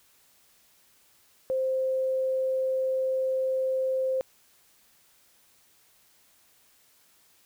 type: tone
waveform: sine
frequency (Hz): 523.3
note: C5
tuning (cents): 0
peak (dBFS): -24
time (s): 1.5-4.21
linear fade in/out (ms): 0
effects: white hiss -62 dBFS RMS until 7.45 s